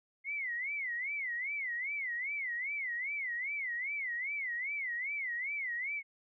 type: tone with vibrato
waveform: sine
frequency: 2091 Hz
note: C7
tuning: 2 cents flat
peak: -34 dBFS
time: 0.24-6.03 s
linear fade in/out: 50 ms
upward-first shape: sine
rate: 2.5 Hz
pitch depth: 190 cents each way
effects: none